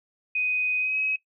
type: tone with pitch glide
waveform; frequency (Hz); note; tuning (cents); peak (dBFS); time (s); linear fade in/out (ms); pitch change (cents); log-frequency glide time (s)
sine; 2500 to 2547; D#7 to D#7; +8 to +40; -23; 0.35-1.16; 5; +32; 0.79-0.97
effects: noise-tail reverb RT60 0.1 s tail -17 dB re dry